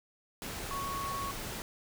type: tone in noise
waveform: sine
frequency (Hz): 1108.7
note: C#6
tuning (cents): 0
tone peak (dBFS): -35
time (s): 0.71-1.31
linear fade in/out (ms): 0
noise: pink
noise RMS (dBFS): -40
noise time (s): 0.42-1.62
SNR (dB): +2
effects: none